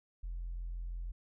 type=tone; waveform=sine; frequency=43 Hz; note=F1; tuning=26 cents flat; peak=-36 dBFS; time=0.23-1.12 s; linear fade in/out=10 ms; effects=tanh soft clip ceiling -34 dBFS